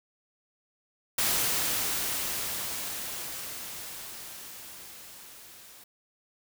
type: noise with level ramp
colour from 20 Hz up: white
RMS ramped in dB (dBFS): -26 to -51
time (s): 1.18-5.84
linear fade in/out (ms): 5
effects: none